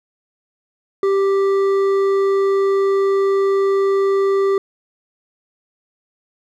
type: tone with hard clipping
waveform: triangle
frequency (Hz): 392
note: G4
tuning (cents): 0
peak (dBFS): -15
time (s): 1.03-4.58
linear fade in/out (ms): 2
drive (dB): 11
effects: none